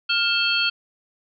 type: tone cluster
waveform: sine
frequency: 1406 / 2651 / 3206 / 4389 Hz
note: F6 / E7 / G7 / C#8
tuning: +11 / +9 / +38 / -18 cents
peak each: -24 dBFS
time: 0.09-0.7 s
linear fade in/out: 10 ms
effects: none